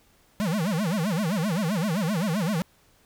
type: tone with vibrato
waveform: square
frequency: 185 Hz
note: F#3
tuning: in tune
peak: -24 dBFS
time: 0.4-2.62 s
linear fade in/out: 0 ms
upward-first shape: sine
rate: 7.7 Hz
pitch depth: 300 cents each way
effects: pink hiss -61 dBFS RMS until 3.05 s